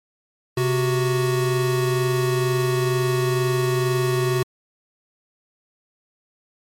square tone pair together, 130.81 / 370.3 Hz, C3 / F#4, 0 / +1 cents, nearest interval octave + tritone, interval 1801 cents, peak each -22 dBFS, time 0.57-4.43 s, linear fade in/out 5 ms, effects MP3 64 kbps

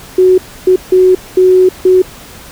sine tone bursts at uneven times, 370 Hz, F#4, in tune, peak -3 dBFS, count 5, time 0.18-0.38 / 0.67-0.76 / 0.92-1.15 / 1.37-1.69 / 1.85-2.02 s, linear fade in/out 5 ms, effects pink hiss -33 dBFS RMS until 2.51 s

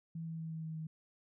sine tone with pitch steps, 163.9 / 162.77 / 161.64 / 160.53 / 159.42 / 158.32 Hz, E3 / E3 / E3 / E3 / D#3 / D#3, -10 / -22 / -34 / -46 / +42 / +30 cents, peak -39 dBFS, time 0.15-0.87 s, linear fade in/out 5 ms, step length 120 ms, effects none

